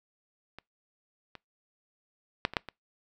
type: clicks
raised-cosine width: 0.3 ms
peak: -27 / -27 / -9 / -22 / -9 / -23 dBFS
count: 6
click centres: 0.586 / 1.353 / 2.451 / 2.536 / 2.568 / 2.687 s
effects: noise-tail reverb RT60 0.2 s tail -26 dB re dry